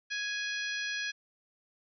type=harmonic tone; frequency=832 Hz; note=G#5; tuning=3 cents sharp; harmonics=2 / 3 / 4 / 5 / 6 / 7; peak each=-35 / -39 / -41 / -43 / -45 / -46 dBFS; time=0.1-1.12 s; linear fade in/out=20 ms; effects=none